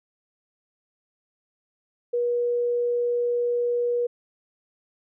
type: tone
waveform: sine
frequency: 481.5 Hz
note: B4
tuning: 44 cents flat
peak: -21 dBFS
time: 2.13-4.07 s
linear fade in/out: 10 ms
effects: none